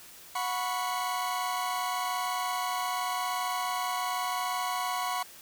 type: chord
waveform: 40% pulse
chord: F# suspended fourth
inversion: none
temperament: equal with one note detuned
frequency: 731.5 / 987.8 / 1108.7 Hz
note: F#5 / B5 / C#6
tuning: -20 / 0 / 0 cents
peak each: -33 dBFS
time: 0.35-5.23 s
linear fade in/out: 5 ms
effects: white hiss -50 dBFS RMS until 5.41 s